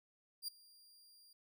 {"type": "tone with ADSR envelope", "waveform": "sawtooth", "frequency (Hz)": 4779, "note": "D8", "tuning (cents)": 29, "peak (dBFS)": -35, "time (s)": [0.42, 1.33], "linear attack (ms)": 60, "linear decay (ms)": 6, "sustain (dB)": -24, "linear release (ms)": 4, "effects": []}